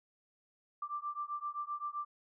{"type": "beating tone pair", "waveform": "sine", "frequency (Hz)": [1174.7, 1182.4], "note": ["D6", "D6"], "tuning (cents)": [0, 11], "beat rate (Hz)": 7.7, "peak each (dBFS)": [-40, -40], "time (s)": [0.82, 2.05], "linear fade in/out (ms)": 5, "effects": []}